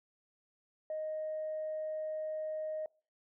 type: tone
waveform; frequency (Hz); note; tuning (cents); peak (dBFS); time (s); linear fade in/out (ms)
sine; 622.3; D#5; 0; -34; 0.9-2.86; 2
effects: noise-tail reverb RT60 0.4 s tail -26 dB re dry + tanh soft clip ceiling -31 dBFS